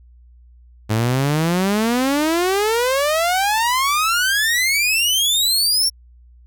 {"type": "exponential sweep", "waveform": "sawtooth", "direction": "up", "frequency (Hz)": [105.6, 5588], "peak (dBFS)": -12, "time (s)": [0.89, 5.9], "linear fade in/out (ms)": 20, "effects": ["added 60 Hz sine -44 dBFS peak until 6.46 s"]}